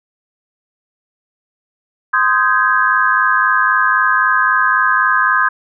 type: chord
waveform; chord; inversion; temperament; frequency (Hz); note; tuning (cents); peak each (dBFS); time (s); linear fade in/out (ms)
sine; Ab major seventh; first; just; 1038.3 / 1245.9 / 1557.4 / 1661.2; C6 / Eb6 / G6 / Ab6; -14 / +2 / -12 / 0; -16; 2.13-5.49; 10
effects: none